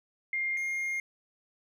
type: tone pair in turn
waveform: sine / triangle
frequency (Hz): 2116 / 2127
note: C7 / C7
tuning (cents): +19 / +28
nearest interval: unison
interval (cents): 9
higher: second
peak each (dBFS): -28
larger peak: neither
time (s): 0.33-0.57 / 0.57-1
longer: second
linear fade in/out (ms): 2
effects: none